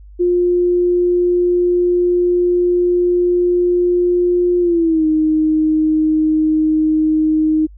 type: tone with pitch glide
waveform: sine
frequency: 353.9 to 311.7 Hz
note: F4 to D#4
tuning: +23 to +3 cents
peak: -11 dBFS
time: 0.19-7.67 s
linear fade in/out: 20 ms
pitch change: -220 cents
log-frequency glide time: 4.6-5.06 s
effects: added 50 Hz sine -36 dBFS peak until 7.77 s